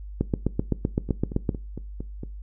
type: two click trains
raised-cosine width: 3 ms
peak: -9 / -20 dBFS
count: 11 / 6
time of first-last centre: 0.21-1.492 / 1.09-2.234 s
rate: 7.8 / 4.37 Hz
effects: noise-tail reverb RT60 0.3 s tail -20 dB re dry + added 50 Hz sine -35 dBFS peak until 2.42 s